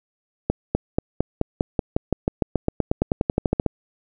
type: accelerating click train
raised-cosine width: 2 ms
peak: -5 dBFS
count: 24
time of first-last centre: 0.5-3.663 s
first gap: 250 ms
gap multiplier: 0.94
effects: none